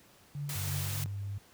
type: tone with tremolo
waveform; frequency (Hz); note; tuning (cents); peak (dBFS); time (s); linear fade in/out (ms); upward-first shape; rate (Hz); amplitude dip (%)
sine; 143.9; D3; -35; -33; 0.35-1.06; 0; triangle; 3.1; 70
type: noise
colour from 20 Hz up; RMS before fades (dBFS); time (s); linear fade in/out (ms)
white; -39; 0.49-1.04; 2
type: tone with pitch glide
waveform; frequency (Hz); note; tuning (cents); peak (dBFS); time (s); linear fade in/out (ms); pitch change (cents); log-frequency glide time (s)
sine; 95.6 to 100.01; G2 to G2; -43 to +35; -34; 0.55-1.38; 5; +78; 0.83-0.9
effects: pink hiss -60 dBFS RMS until 1.53 s + high-pass 60 Hz 12 dB/octave